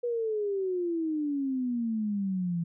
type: exponential sweep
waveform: sine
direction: down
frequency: 488 to 166.3 Hz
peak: -27 dBFS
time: 0.03-2.64 s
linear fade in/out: 10 ms
effects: none